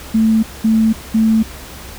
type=tone bursts; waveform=sine; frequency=221.4 Hz; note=A3; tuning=11 cents sharp; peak=-9 dBFS; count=3; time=0.14-1.43 s; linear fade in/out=10 ms; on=290 ms; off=210 ms; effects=added 67 Hz sine -36 dBFS peak until 1.98 s + pink hiss -34 dBFS RMS until 1.98 s